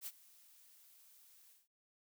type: noise with ADSR envelope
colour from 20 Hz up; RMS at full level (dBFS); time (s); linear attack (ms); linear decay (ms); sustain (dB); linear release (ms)
blue; -43; 0.01-1.68; 56; 44; -21; 180
effects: none